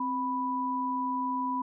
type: tone pair together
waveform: sine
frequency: 261.6 / 987.8 Hz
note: C4 / B5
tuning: 0 / 0 cents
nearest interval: octave + major seventh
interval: 2300 cents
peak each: -33 / -29 dBFS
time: 0-1.62 s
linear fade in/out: 5 ms
effects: none